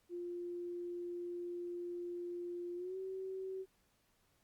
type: tone with pitch glide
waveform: sine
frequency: 350.2 to 379.7 Hz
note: F4 to F#4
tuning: +5 to +45 cents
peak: -40 dBFS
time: 0.09-3.66 s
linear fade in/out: 50 ms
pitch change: +140 cents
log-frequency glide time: 2.76-2.97 s
effects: pink hiss -75 dBFS RMS until 4.43 s + Opus 48 kbps